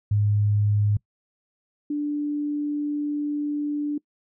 sine tone pair in turn, 103.83 / 293.7 Hz, G#2 / D4, 0 / 0 cents, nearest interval octave + tritone, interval 1800 cents, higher second, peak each -18 / -23 dBFS, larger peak first, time 0.11-0.97 / 1.9-3.98 s, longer second, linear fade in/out 5 ms, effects noise-tail reverb RT60 0.1 s tail -23 dB re dry

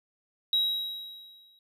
triangle tone with exponential decay, 3841 Hz, B7, 49 cents flat, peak -18 dBFS, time 0.53-1.59 s, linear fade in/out 2 ms, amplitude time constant 230 ms, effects tanh soft clip ceiling -18 dBFS

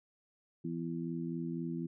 harmonic tone, 83.9 Hz, E2, 31 cents sharp, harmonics 2 / 3 / 4, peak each -38 / -40 / -41 dBFS, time 0.64-1.87 s, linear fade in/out 10 ms, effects none

